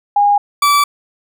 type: tone pair in turn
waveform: sine / 40% pulse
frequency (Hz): 817 / 1155.4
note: G#5 / D6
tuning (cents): -29 / -29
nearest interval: tritone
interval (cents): 600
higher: second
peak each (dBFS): -8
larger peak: neither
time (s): 0.16-0.38 / 0.62-0.84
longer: neither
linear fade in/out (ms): 5
effects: none